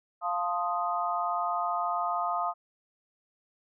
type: chord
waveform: sine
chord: F dominant seventh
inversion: none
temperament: equal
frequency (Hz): 698.5 / 880 / 1046.5 / 1244.5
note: F5 / A5 / C6 / Eb6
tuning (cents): 0 / 0 / 0 / 0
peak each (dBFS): -31 / -35 / -35 / -31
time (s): 0.21-2.54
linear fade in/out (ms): 50
effects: none